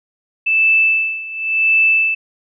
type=tone with tremolo; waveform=sine; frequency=2637 Hz; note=E7; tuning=in tune; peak=-9 dBFS; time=0.46-2.15 s; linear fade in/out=10 ms; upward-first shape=sine; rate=0.92 Hz; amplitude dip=85%; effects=none